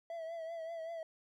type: tone with vibrato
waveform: triangle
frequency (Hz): 659.3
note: E5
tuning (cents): 0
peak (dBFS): -38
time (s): 0.1-1.03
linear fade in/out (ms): 2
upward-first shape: triangle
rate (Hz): 5.2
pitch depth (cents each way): 56
effects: none